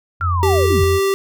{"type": "tone with pitch glide", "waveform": "sine", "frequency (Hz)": [87.31, 86.21], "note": ["F2", "F2"], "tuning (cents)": [0, -22], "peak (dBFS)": -16, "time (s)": [0.2, 1], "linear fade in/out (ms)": 50, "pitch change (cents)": -22, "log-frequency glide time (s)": [0.38, 0.53]}
{"type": "linear sweep", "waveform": "sine", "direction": "down", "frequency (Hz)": [1398, 54], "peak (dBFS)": -19, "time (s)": [0.21, 0.84], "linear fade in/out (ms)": 0}
{"type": "tone", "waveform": "square", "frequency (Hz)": 390.8, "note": "G4", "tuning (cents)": -5, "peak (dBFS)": -15, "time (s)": [0.43, 1.14], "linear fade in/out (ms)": 0}
{"effects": []}